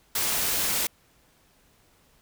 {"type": "noise", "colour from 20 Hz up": "white", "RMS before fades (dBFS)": -26, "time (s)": [0.15, 0.87], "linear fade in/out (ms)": 5, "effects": ["pink hiss -62 dBFS RMS until 2.21 s"]}